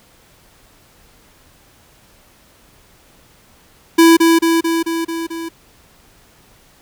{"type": "tone with echo", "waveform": "square", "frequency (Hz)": 330.9, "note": "E4", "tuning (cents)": 7, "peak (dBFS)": -6, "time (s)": [3.98, 4.17], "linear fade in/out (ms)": 10, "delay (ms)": 220, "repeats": 6, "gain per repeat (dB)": -3, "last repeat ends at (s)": 5.49, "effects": ["pink hiss -50 dBFS RMS until 6.81 s"]}